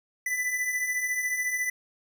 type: beating tone pair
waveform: square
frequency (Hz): 1982 / 1996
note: B6 / B6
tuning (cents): +6 / +18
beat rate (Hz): 14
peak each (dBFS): -35 / -28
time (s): 0.26-1.7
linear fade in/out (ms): 5
effects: none